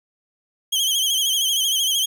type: tone with vibrato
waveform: sawtooth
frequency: 3172 Hz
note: G7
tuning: 20 cents sharp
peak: -15 dBFS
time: 0.72-2.06 s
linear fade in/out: 10 ms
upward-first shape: sine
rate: 13 Hz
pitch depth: 75 cents each way
effects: none